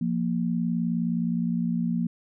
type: tone pair together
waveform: sine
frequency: 173.66 / 233.1 Hz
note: F3 / A#3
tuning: -9 / 0 cents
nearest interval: perfect fourth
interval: 509 cents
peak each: -26 dBFS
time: 0.01-2.07 s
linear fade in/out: 5 ms
effects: none